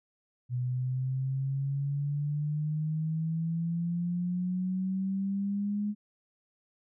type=exponential sweep; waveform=sine; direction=up; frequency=123.3 to 209.1 Hz; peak=-28 dBFS; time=0.49-5.95 s; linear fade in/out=50 ms; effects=none